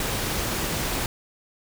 pink noise, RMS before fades -27 dBFS, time 0-1.06 s, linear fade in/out 2 ms, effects none

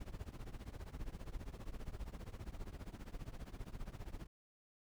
brown noise with tremolo, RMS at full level -43 dBFS, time 0-4.27 s, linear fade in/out 10 ms, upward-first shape triangle, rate 15 Hz, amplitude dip 95%, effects none

